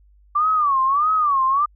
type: tone with vibrato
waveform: sine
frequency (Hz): 1158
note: D6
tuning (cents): -25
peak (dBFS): -15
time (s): 0.35-1.66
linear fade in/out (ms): 10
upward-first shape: sine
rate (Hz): 1.6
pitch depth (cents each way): 170
effects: added 50 Hz sine -50 dBFS peak until 1.75 s